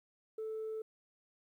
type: tone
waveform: sine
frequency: 438.7 Hz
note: A4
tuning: 5 cents flat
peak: -36 dBFS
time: 0.38-0.82 s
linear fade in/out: 5 ms
effects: tanh soft clip ceiling -35 dBFS + 12-bit